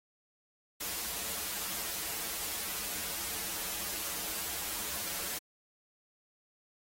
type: noise with comb filter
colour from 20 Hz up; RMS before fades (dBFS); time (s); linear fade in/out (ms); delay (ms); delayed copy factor
white; -37; 0.8-5.39; 10; 7.8; -1
effects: AAC 48 kbps